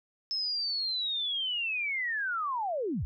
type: linear sweep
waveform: sine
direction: down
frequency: 5250 to 49 Hz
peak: -29 dBFS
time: 0.31-3.05 s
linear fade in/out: 0 ms
effects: none